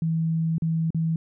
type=tone with dropouts; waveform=sine; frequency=162.6 Hz; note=E3; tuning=23 cents flat; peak=-21 dBFS; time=0.02-1.16 s; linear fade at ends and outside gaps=2 ms; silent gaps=0.582-0.621 / 0.905-0.946 s; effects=none